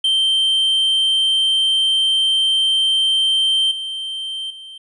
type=tone with level steps; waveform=triangle; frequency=3130 Hz; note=G7; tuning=3 cents flat; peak=-12 / -22 / -32 dBFS; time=0.04-4.78 s; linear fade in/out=5 ms; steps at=3.71 / 4.5 s; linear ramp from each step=5 ms; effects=resampled to 24000 Hz